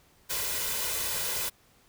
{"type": "noise with comb filter", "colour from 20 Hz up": "white", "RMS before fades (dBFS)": -31, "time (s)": [0.29, 1.5], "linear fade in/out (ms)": 20, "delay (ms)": 2, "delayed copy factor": 0.55, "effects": ["pink hiss -62 dBFS RMS until 1.88 s"]}